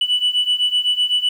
sine beating tone pair, 2960 / 2967.9 Hz, F#7 / F#7, 0 / +5 cents, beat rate 7.9 Hz, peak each -18 / -16 dBFS, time 0.01-1.29 s, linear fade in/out 5 ms, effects tanh soft clip ceiling -11 dBFS + 8-bit

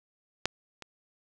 clicks, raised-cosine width 0.2 ms, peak -8 / -25 dBFS, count 2, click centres 0.456 / 0.823 s, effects none

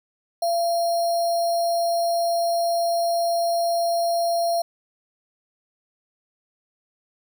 sine tone with sample-and-hold, 682 Hz, F5, 41 cents flat, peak -19 dBFS, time 0.42-4.62 s, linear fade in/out 5 ms, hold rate 4900 Hz, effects none

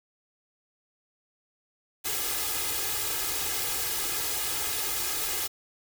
white noise with comb filter, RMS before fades -30 dBFS, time 2.04-5.48 s, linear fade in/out 20 ms, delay 2.4 ms, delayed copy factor +0.9, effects none

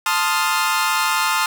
sawtooth chord, F dominant seventh, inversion first, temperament equal, 880 / 1046.5 / 1244.5 / 1396.9 Hz, A5 / C6 / Eb6 / F6, 0 / 0 / 0 / 0 cents, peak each -19 dBFS, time 0.06-1.46 s, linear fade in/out 2 ms, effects none

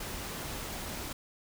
pink noise, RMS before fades -39 dBFS, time 0-1.13 s, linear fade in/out 5 ms, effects none

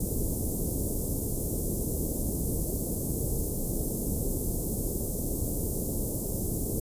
pink band-stop noise, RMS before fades -30 dBFS, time 0-6.8 s, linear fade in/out 5 ms, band 490 to 8400 Hz, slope 24 dB/octave, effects resampled to 32000 Hz

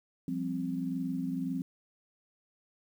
sine chord, F suspended second, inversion none, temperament just, 174.61 / 196.44 / 261.9 Hz, F3 / G3 / C4, 0 / +4 / +2 cents, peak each -36 / -39 / -33 dBFS, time 0.28-1.62 s, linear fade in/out 2 ms, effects 10-bit

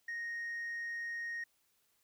triangle tone with tanh clipping, 1864.7 Hz, A#6, in tune, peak -38 dBFS, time 0.08-1.44 s, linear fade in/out 5 ms, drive 6 dB, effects white hiss -75 dBFS RMS until 2.03 s

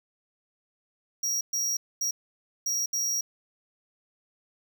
square tone bursts at uneven times, 5680 Hz, F8, 28 cents sharp, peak -26 dBFS, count 5, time 1.23-1.41 / 1.53-1.77 / 2.01-2.11 / 2.66-2.86 / 2.93-3.21 s, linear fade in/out 5 ms, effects 11-bit

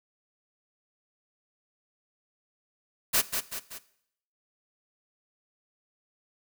white noise with echo, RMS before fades -23 dBFS, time 3.13-3.22 s, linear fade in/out 20 ms, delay 190 ms, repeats 3, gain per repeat -6 dB, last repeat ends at 3.79 s, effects noise-tail reverb RT60 0.7 s tail -17 dB re dry

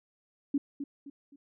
sine tone with echo, 281.7 Hz, C#4, 28 cents sharp, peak -24 dBFS, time 0.54-0.58 s, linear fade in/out 5 ms, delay 260 ms, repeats 3, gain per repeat -9 dB, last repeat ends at 1.36 s, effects none

